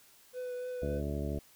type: tone with vibrato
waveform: triangle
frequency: 498.5 Hz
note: B4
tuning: 16 cents sharp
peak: -34 dBFS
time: 0.33-1.02 s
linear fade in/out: 50 ms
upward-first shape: triangle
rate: 3.5 Hz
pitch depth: 17 cents each way
type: harmonic tone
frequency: 72.2 Hz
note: D2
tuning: 29 cents flat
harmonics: 1 / 2 / 3 / 4 / 5 / 6 / 8 / 9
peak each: -36 / -39 / -41 / -42 / -43 / -44 / -45 / -46 dBFS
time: 0.82-1.39 s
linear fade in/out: 5 ms
effects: white hiss -61 dBFS RMS until 1.55 s